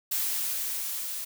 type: noise with level ramp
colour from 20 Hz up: blue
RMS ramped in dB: -28 to -35 dBFS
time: 0.11-1.25 s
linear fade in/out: 10 ms
effects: none